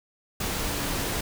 sine tone in noise, 284.4 Hz, C#4, 45 cents sharp, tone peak -38 dBFS, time 0.62-1.04 s, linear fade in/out 5 ms, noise pink, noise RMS -29 dBFS, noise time 0.4-1.21 s, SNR -12 dB, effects none

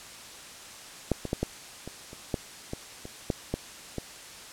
clicks, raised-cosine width 2 ms, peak -10 / -19 / -13 / -13 / -24 / -30 / -13 / -19 / -26 / -12 / -14 / -18 dBFS, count 12, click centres 1.117 / 1.253 / 1.331 / 1.43 / 1.876 / 2.131 / 2.342 / 2.734 / 3.054 / 3.302 / 3.54 / 3.983 s, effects white hiss -45 dBFS RMS until 4.52 s + low-pass 9000 Hz 12 dB/octave

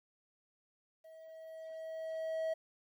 triangle tone with level ramp, 643 Hz, E5, 43 cents flat, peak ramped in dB -51 to -30 dBFS, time 1.04-2.54 s, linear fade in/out 10 ms, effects 12-bit

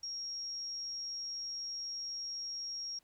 sine tone, 5588 Hz, F8, in tune, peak -38 dBFS, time 0.03-2.99 s, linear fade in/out 5 ms, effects pink hiss -72 dBFS RMS until 3.03 s

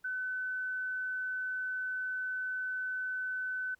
sine tone, 1511 Hz, F#6, 36 cents sharp, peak -33 dBFS, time 0.04-3.75 s, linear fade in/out 10 ms, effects pink hiss -73 dBFS RMS until 3.79 s

